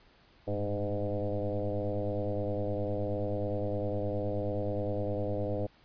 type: tone with frequency modulation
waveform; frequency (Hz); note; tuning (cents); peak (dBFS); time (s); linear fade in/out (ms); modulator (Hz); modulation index
sine; 304.2; D#4; -39; -29; 0.47-5.67; 10; 103; 3.2
effects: pink hiss -62 dBFS RMS until 5.84 s + resampled to 11025 Hz